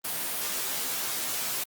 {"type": "noise with comb filter", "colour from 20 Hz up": "white", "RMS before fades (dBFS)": -31, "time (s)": [0.04, 1.64], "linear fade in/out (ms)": 10, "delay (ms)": 15, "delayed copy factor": 0.9, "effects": ["high-pass 150 Hz 12 dB/octave", "Opus 32 kbps"]}